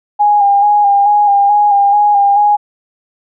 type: tone with vibrato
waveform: sine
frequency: 816 Hz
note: G#5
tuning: 31 cents flat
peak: -6 dBFS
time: 0.19-2.57 s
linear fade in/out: 20 ms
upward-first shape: square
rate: 2.3 Hz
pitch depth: 27 cents each way
effects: none